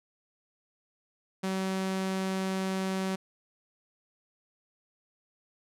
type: tone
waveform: sawtooth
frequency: 190 Hz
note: F#3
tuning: 46 cents sharp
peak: -25 dBFS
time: 1.43-3.16 s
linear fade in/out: 10 ms
effects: low-pass 11000 Hz 12 dB/octave